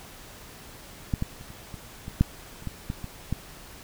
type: clicks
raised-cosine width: 5 ms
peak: -12 / -14 / -29 / -29 / -25 / -23 / -6 / -30 / -19 / -17 / -22 / -14 dBFS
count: 12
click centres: 1.138 / 1.224 / 1.411 / 1.504 / 1.742 / 2.081 / 2.21 / 2.624 / 2.673 / 2.901 / 3.043 / 3.326 s
effects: pink hiss -46 dBFS RMS until 3.83 s